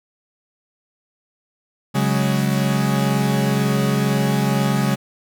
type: chord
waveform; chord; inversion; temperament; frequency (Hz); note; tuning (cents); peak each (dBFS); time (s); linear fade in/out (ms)
40% pulse; C# suspended fourth; none; equal with one note detuned; 138.59 / 185.64 / 207.7; C#3 / F#3 / G#3; 0 / +6 / 0; -19 / -22 / -20; 1.94-4.96; 20
effects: none